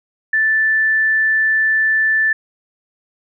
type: tone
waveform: sine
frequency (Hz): 1760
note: A6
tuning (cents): 0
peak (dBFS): -12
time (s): 0.33-2.33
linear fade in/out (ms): 5
effects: none